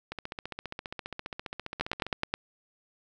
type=two click trains; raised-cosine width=0.3 ms; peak=-11 / -20 dBFS; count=6 / 30; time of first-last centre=1.81-2.34 / 0.12-2.066 s; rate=9.44 / 14.9 Hz; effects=none